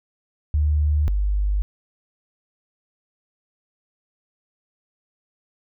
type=tone pair in turn; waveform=sine; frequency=74.8 / 50.13 Hz; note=D2 / G1; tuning=+32 / +39 cents; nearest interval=perfect fifth; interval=693 cents; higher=first; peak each=-16 / -18 dBFS; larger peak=first; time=0.54-1.08 / 1.08-1.62 s; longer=neither; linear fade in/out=0 ms; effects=none